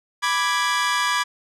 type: chord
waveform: sawtooth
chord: G# diminished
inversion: first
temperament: equal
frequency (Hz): 987.8 / 1174.7 / 1661.2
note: B5 / D6 / G#6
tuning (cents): 0 / 0 / 0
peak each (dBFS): -20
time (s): 0.22-1.24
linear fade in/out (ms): 20
effects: low-pass 8000 Hz 12 dB/octave